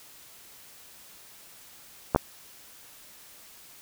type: clicks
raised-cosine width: 1 ms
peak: -6 dBFS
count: 2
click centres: 2.148 / 2.161 s
effects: white hiss -51 dBFS RMS until 3.81 s